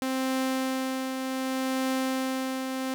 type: tone with tremolo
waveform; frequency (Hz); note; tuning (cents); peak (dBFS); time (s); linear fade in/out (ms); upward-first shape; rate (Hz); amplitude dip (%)
sawtooth; 262.1; C4; +3; -21; 0.02-2.94; 0; triangle; 0.66; 45
effects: none